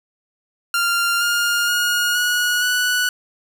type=tone with pitch steps; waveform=sawtooth; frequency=1392 / 1413.1 / 1434.4 / 1456.2 / 1478.2 Hz; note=F6 / F6 / F6 / F#6 / F#6; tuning=-6 / +20 / +46 / -28 / -2 cents; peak=-13 dBFS; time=0.74-3.09 s; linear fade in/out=2 ms; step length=470 ms; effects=none